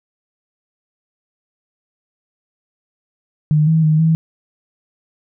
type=tone with pitch steps; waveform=sine; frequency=152.1 / 160.4 / 155.2 / 161.3 Hz; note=D#3 / E3 / D#3 / E3; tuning=-39 / -47 / -4 / -37 cents; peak=-10 dBFS; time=3.51-4.15 s; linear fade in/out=0 ms; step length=160 ms; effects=none